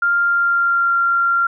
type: tone with pitch glide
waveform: sine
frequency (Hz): 1396.9 to 1381.7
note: F6 to F6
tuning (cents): 0 to -19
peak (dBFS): -13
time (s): 0.02-1.47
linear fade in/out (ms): 5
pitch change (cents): -19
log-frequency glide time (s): 0.2-0.94
effects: none